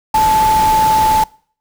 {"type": "tone in noise", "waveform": "sine", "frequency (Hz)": 872, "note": "A5", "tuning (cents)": -16, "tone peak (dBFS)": -9, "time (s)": [0.14, 1.24], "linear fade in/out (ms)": 5, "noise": "pink", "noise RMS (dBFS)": -22, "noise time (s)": [0.14, 1.24], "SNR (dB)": 10, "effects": ["noise-tail reverb RT60 0.5 s tail -24 dB re dry"]}